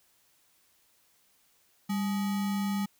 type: tone with sample-and-hold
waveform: sine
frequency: 199.2 Hz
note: G3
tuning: 28 cents sharp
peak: -27 dBFS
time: 1.89-2.86 s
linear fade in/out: 10 ms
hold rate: 1050 Hz
effects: white hiss -67 dBFS RMS until 2.99 s